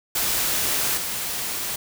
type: noise with level steps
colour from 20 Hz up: white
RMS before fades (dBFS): -23 / -28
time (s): 0.15-1.76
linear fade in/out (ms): 5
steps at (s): 0.97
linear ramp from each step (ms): 5
effects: none